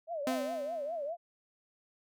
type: tone with vibrato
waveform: sine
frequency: 622.3 Hz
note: D#5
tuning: in tune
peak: -34 dBFS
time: 0.07-1.17 s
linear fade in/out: 50 ms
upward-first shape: triangle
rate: 4.9 Hz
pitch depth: 220 cents each way
type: tone with exponential decay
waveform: sawtooth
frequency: 257.8 Hz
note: C4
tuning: 26 cents flat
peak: -26 dBFS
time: 0.27-1.1 s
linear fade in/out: 2 ms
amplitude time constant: 180 ms
effects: none